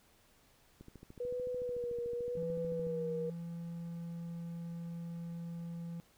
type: click train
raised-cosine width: 3 ms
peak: -38 dBFS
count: 29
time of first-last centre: 0.81-2.869 s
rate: 13.6 Hz
type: tone with vibrato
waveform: sine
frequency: 487.3 Hz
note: B4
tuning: 23 cents flat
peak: -35 dBFS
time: 1.2-3.3 s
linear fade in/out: 5 ms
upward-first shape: sine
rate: 0.9 Hz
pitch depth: 39 cents each way
type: tone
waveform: triangle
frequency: 169.1 Hz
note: E3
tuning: 44 cents sharp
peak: -38 dBFS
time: 2.37-6 s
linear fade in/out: 0 ms
effects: pink hiss -67 dBFS RMS until 6.17 s